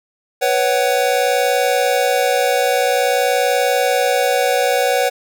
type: chord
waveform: square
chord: B suspended second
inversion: none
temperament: equal with one note detuned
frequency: 493.9 / 554.4 / 750.3 Hz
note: B4 / C#5 / F#5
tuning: 0 / 0 / +24 cents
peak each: -19 dBFS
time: 0.41-5.1 s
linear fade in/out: 20 ms
effects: none